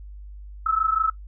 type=tone pair together; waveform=sine; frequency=1292.9 / 1318.5 Hz; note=E6 / E6; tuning=-34 / 0 cents; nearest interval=unison; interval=34 cents; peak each=-22 dBFS; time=0.66-1.1 s; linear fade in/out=5 ms; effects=noise-tail reverb RT60 0.1 s tail -17 dB re dry + added 50 Hz sine -37 dBFS peak until 1.27 s